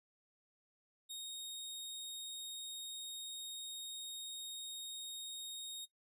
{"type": "tone", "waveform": "sawtooth", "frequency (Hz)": 3729, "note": "A#7", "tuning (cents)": 0, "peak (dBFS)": -40, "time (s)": [1.09, 5.86], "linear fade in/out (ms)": 20, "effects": ["noise-tail reverb RT60 0.1 s tail -19 dB re dry", "resampled to 32000 Hz"]}